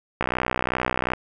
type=click train; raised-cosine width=0.5 ms; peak=-7 dBFS; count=59; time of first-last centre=0.21-1.135 s; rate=62.7 Hz; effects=none